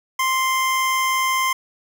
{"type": "tone", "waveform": "25% pulse", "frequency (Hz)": 1046.5, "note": "C6", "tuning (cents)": 0, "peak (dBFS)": -14, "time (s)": [0.19, 1.53], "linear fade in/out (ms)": 5, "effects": []}